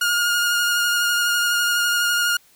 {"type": "tone with vibrato", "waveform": "sawtooth", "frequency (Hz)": 1424, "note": "F6", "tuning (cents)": 33, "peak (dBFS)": -14, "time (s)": [0.01, 2.37], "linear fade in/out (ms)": 5, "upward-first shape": "sine", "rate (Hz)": 12, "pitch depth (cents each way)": 19, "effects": ["white hiss -55 dBFS RMS until 2.55 s"]}